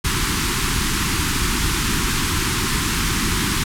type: band-stop noise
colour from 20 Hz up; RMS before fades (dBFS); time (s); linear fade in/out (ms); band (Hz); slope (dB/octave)
pink; -20; 0.04-3.64; 10; 380 to 940; 48
effects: low-pass 12000 Hz 12 dB/octave